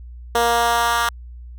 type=tone with high-pass filter sweep; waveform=10% pulse; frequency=234.9 Hz; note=A#3; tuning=13 cents sharp; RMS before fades=-18 dBFS; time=0.35-1.09 s; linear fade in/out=2 ms; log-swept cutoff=480 to 1200 Hz; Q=1.5; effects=added 60 Hz sine -34 dBFS peak until 1.58 s